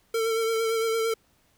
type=tone with vibrato; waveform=square; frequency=450.8 Hz; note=A4; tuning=42 cents sharp; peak=-24 dBFS; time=0.14-1.14 s; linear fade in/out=5 ms; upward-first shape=sine; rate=8.8 Hz; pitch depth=27 cents each way; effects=pink hiss -65 dBFS RMS until 1.57 s